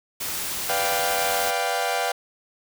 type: noise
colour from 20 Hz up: white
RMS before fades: -29 dBFS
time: 0.2-1.51 s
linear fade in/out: 10 ms
type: chord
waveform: sawtooth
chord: G dominant seventh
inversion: first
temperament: equal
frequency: 493.9 / 587.3 / 698.5 / 784 Hz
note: B4 / D5 / F5 / G5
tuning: 0 / 0 / 0 / 0 cents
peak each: -26 / -27 / -23 / -23 dBFS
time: 0.69-2.12 s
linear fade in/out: 5 ms
effects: none